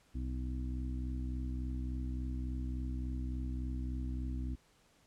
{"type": "harmonic tone", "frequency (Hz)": 63.5, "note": "B1", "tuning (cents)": 49, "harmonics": [1, 2, 3, 4, 5], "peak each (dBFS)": [-36, -45, -53, -44, -50], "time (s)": [0.14, 4.56], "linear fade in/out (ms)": 20, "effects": ["pink hiss -68 dBFS RMS until 5.06 s", "low-pass 10000 Hz 12 dB/octave"]}